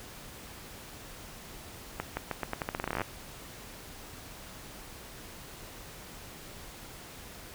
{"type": "accelerating click train", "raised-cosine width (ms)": 0.5, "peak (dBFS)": -16, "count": 19, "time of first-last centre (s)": [2, 3.016], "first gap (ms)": 170, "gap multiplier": 0.84, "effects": ["pink hiss -47 dBFS RMS until 7.54 s"]}